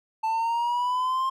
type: linear sweep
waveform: triangle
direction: up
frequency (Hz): 880 to 1061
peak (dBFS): -21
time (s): 0.23-1.3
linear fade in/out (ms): 10
effects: none